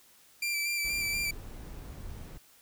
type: tone with vibrato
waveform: sawtooth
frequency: 2349 Hz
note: D7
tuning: in tune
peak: -26 dBFS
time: 0.42-1.31 s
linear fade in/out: 5 ms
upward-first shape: square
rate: 4.2 Hz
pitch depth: 20 cents each way
type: noise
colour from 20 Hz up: brown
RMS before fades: -43 dBFS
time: 0.84-2.38 s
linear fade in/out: 10 ms
effects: white hiss -60 dBFS RMS until 2.61 s